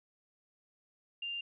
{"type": "tone", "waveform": "sine", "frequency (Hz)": 2794, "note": "F7", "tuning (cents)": 0, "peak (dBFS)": -36, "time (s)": [1.22, 1.41], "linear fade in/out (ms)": 5, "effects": []}